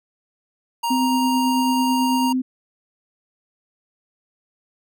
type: tone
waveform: square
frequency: 936 Hz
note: A#5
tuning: 7 cents sharp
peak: -21 dBFS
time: 0.83-2.33 s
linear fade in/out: 10 ms
type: tone with tremolo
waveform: sine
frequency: 256.9 Hz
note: C4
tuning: 32 cents flat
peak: -17 dBFS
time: 0.9-2.42 s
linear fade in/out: 10 ms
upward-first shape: triangle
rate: 9.1 Hz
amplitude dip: 30%
effects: none